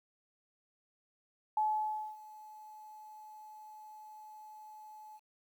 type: tone with ADSR envelope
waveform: sine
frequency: 858 Hz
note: A5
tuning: 44 cents flat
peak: -27 dBFS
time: 1.57-5.2 s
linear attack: 3 ms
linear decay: 590 ms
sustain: -22 dB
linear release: 42 ms
effects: 11-bit